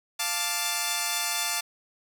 5% pulse chord, D minor, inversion first, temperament equal, 698.5 / 880 / 1174.7 Hz, F5 / A5 / D6, 0 / 0 / 0 cents, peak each -20 / -18 / -19 dBFS, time 0.19-1.61 s, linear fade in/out 10 ms, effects none

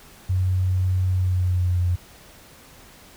sine tone with pitch glide, 92.5 to 88.78 Hz, F#2 to F2, 0 to +29 cents, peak -18 dBFS, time 0.29-1.96 s, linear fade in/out 10 ms, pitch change -71 cents, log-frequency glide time 1.13-1.85 s, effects pink hiss -48 dBFS RMS until 3.16 s

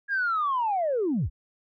sine linear sweep, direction down, 1661.2 to 38.89 Hz, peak -22 dBFS, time 0.08-1.3 s, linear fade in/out 50 ms, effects tanh soft clip ceiling -19 dBFS

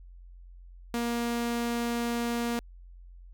sawtooth tone, 236.2 Hz, A#3, 23 cents sharp, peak -24 dBFS, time 0.94-2.59 s, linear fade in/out 0 ms, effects added 44 Hz sine -46 dBFS peak until 3.33 s

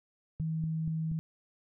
click train, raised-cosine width 5 ms, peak -29 dBFS, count 4, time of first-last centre 0.4-1.116 s, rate 4.19 Hz
sine tone, 160 Hz, D#3, 49 cents sharp, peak -30 dBFS, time 0.4-1.19 s, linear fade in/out 0 ms
effects none

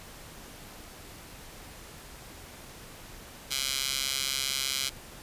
15% pulse tone with high-pass filter, 135.2 Hz, C#3, 43 cents flat, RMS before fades -31 dBFS, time 3.5-4.9 s, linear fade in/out 20 ms, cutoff 3500 Hz, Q 1.3, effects pink hiss -47 dBFS RMS until 5.22 s + resampled to 32000 Hz

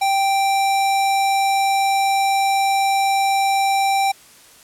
square tone, 784 Hz, G5, in tune, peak -16 dBFS, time 0.01-4.12 s, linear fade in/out 10 ms, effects white hiss -47 dBFS RMS until 4.63 s + low-pass 12000 Hz 12 dB/octave

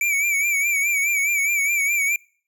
square tone with vibrato, 2300 Hz, D7, 37 cents flat, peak -19 dBFS, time 0.01-2.16 s, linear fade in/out 2 ms, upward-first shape sine, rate 4.8 Hz, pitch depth 68 cents each way, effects noise-tail reverb RT60 0.5 s tail -26 dB re dry

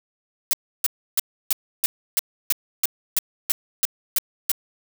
blue noise bursts, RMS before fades -19 dBFS, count 13, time 0.51-4.516 s, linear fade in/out 0 ms, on 22 ms, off 310 ms, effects none

